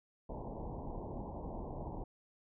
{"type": "low-pass noise", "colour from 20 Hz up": "pink", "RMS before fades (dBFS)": -43, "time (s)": [0.29, 2.04], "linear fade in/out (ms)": 5, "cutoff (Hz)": 1000, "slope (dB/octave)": 96, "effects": []}